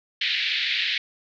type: band-pass noise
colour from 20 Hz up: white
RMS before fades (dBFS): -25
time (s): 0.21-0.98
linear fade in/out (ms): 5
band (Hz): 1800 to 4100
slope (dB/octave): 48
effects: none